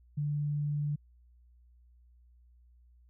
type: tone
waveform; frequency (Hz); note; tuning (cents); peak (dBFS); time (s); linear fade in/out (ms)
sine; 146.83; D3; 0; -29; 0.17-0.96; 10
effects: added 60 Hz sine -58 dBFS peak until 3.09 s